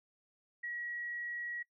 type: tone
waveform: sine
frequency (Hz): 1914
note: A#6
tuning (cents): +45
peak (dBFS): -38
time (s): 0.63-1.63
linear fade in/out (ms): 10
effects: noise-tail reverb RT60 0.1 s tail -21 dB re dry